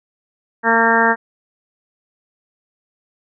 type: harmonic tone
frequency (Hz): 228.5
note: A#3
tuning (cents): -34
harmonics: 1 / 2 / 3 / 4 / 5 / 6 / 7 / 8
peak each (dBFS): -21 / -20 / -21 / -17 / -23 / -22 / -17 / -19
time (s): 0.63-1.16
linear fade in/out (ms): 50
effects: none